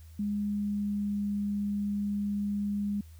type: tone with pitch glide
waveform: sine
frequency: 205.7 to 203.9 Hz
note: G#3 to G#3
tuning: -16 to -32 cents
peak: -28 dBFS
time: 0.19-3.01 s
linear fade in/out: 5 ms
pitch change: -16 cents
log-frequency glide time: 0.36-1.27 s
effects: added 80 Hz sine -47 dBFS peak until 3.19 s + white hiss -63 dBFS RMS until 3.19 s